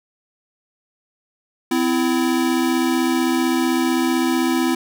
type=tone pair together; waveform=square; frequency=256.4 / 332.1 Hz; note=C4 / E4; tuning=-35 / +13 cents; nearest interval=major third; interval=448 cents; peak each=-20 dBFS; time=1.71-4.75 s; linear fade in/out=5 ms; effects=none